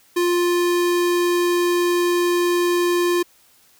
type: tone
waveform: square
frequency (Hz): 350.6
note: F4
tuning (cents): +7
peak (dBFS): -17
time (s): 0.16-3.23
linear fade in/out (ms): 10
effects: white hiss -55 dBFS RMS until 3.79 s